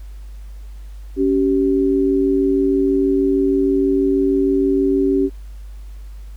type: tone pair together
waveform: sine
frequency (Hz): 278.9 / 385.2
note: C#4 / G4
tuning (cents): +11 / -30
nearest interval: tritone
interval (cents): 559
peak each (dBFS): -16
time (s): 1.16-5.3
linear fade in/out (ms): 50
effects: added 50 Hz sine -31 dBFS peak until 6.36 s + pink hiss -54 dBFS RMS until 6.36 s